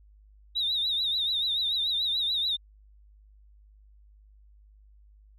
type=tone with vibrato; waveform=sine; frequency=3761 Hz; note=A#7; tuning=15 cents sharp; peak=-24 dBFS; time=0.55-2.57 s; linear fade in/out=20 ms; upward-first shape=triangle; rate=6.9 Hz; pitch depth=110 cents each way; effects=tanh soft clip ceiling -20 dBFS + added 51 Hz sine -53 dBFS peak until 5.38 s